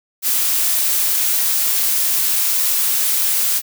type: noise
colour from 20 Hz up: blue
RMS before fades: -17 dBFS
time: 0.22-3.62 s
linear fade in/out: 50 ms
effects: none